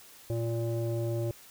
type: tone with low-pass filter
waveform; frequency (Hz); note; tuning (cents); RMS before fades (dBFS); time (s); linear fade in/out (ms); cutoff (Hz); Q
square; 115.8; A#2; -11; -31; 0.3-1.31; 0; 490; 8.9
effects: white hiss -53 dBFS RMS until 1.5 s